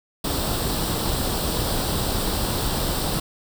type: noise with comb filter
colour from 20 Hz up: pink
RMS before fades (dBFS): -24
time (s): 0.24-3.2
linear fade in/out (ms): 5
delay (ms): 0.23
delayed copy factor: +0.6
effects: none